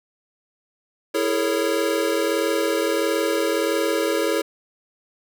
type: chord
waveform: square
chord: A# half-diminished seventh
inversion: second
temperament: equal with one note detuned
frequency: 329.6 / 415.3 / 456.8 / 554.4 Hz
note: E4 / G#4 / A#4 / C#5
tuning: 0 / 0 / -35 / 0 cents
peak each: -26 dBFS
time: 1.14-4.42 s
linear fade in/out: 10 ms
effects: none